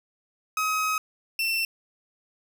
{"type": "tone pair in turn", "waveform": "30% pulse", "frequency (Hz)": [1269, 2689], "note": ["D#6", "E7"], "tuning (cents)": [34, 34], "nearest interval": "octave + minor second", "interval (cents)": 1300, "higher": "second", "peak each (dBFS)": -21, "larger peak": "neither", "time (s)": [[0.57, 0.98], [1.39, 1.65]], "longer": "first", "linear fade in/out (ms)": 2, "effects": []}